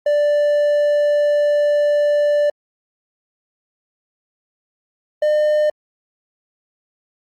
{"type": "tone pair in turn", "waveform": "triangle", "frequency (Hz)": [587.3, 603.8], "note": ["D5", "D5"], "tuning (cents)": [0, 48], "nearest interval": "unison", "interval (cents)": 48, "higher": "second", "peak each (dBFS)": -11, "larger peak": "neither", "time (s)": [[0.06, 2.5], [5.22, 5.7]], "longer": "first", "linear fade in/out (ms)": 5, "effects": ["Opus 48 kbps"]}